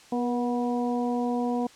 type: harmonic tone with a mistuned harmonic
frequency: 243.7 Hz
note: B3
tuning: 23 cents flat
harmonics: 1 / 2 / 3 / 4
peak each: -26 / -31 / -32 / -37 dBFS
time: 0.12-1.67 s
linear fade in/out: 5 ms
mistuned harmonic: 2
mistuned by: -19 cents
effects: white hiss -52 dBFS RMS until 1.75 s + low-pass 7000 Hz 12 dB/octave